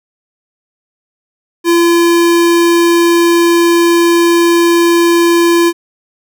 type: tone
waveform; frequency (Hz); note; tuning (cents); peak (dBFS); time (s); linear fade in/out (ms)
square; 340.9; F4; -42; -7; 1.64-5.73; 50
effects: none